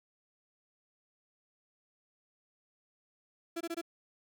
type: tone bursts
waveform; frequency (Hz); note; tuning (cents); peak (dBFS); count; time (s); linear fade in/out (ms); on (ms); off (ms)
35% pulse; 335.6; E4; +31; -33; 4; 3.56-3.815; 10; 48; 21
effects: none